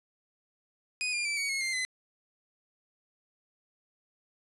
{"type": "tone with pitch steps", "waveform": "sawtooth", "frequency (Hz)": [2489, 2406, 2325, 2247, 2172, 2099, 2029], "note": ["D#7", "D7", "D7", "C#7", "C#7", "C7", "B6"], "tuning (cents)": [0, 41, -18, 23, -36, 5, 46], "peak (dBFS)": -26, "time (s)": [1.01, 1.85], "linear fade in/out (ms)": 0, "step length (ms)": 120, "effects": ["resampled to 24000 Hz", "10-bit"]}